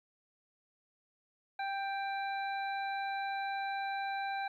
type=harmonic tone with a mistuned harmonic; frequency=787 Hz; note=G5; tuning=7 cents sharp; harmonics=1 / 2 / 3 / 5; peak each=-35 / -41 / -45 / -49 dBFS; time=1.59-4.48 s; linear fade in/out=5 ms; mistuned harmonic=5; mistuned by=+15 cents; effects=12-bit